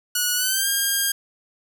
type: tone with pitch glide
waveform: 5% pulse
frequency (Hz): 1461 to 1611.7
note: F#6 to G6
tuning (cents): -22 to +48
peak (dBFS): -9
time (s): 0.15-1.12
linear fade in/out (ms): 5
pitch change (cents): +170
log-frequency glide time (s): 0.35-0.68
effects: none

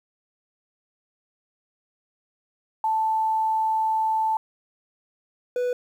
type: tone pair in turn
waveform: sine / triangle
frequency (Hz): 880 / 493.9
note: A5 / B4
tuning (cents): 0 / 0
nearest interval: minor seventh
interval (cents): 1000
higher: first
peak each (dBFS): -20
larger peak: neither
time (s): 2.84-4.37 / 5.56-5.73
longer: first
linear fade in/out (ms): 2
effects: 9-bit

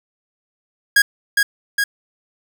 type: tone with echo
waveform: 45% pulse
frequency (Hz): 1643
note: G#6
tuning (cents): -19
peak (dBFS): -9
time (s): 0.96-1.02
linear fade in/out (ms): 5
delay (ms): 410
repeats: 2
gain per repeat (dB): -3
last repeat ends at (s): 1.84
effects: none

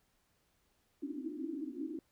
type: band-pass noise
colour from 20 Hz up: pink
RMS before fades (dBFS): -41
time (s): 1.02-1.99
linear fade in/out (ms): 2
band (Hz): 260 to 340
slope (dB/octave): 96
effects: pink hiss -75 dBFS RMS until 2.11 s

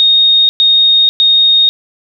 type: tone bursts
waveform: sine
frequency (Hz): 3713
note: A#7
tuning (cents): -8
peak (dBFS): -5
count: 3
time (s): 0-1.69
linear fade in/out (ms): 0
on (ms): 490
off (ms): 110
effects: none

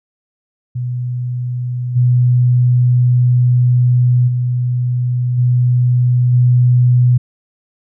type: tone with level steps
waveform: sine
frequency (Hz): 123.7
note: B2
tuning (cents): +3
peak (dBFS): -17 / -8 / -13 / -9 / -7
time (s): 0.75-7.18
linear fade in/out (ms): 10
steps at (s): 1.95 / 4.27 / 5.37 / 6.32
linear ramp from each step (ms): 20
effects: none

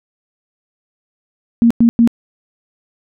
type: tone bursts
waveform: sine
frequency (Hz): 233.1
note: A#3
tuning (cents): 0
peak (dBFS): -6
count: 3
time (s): 1.62-2.075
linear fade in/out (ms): 0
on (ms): 85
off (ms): 100
effects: none

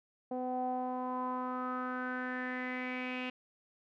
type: tone with low-pass filter sweep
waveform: sawtooth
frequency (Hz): 252.9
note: B3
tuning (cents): +41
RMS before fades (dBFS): -37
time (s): 0.31-3.3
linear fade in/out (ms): 5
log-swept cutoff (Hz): 650 to 2700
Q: 6.2
effects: none

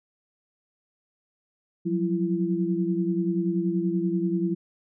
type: tone cluster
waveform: sine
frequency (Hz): 177.4 / 187.8 / 336.1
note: F3 / F#3 / E4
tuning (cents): +27 / +26 / +34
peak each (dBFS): -27 / -28 / -26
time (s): 1.85-4.55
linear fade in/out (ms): 20
effects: none

